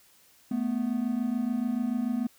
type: tone pair together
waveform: triangle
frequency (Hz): 220 / 246.9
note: A3 / B3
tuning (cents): 0 / 0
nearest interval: major second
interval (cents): 200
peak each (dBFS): -28 / -26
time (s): 0.51-2.27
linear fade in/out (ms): 5
effects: white hiss -60 dBFS RMS until 2.38 s